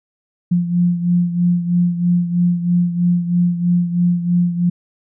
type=beating tone pair; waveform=sine; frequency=174.61 / 177.71 Hz; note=F3 / F3; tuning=0 / +30 cents; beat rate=3.1 Hz; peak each=-14 / -20 dBFS; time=0.51-4.7 s; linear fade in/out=10 ms; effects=none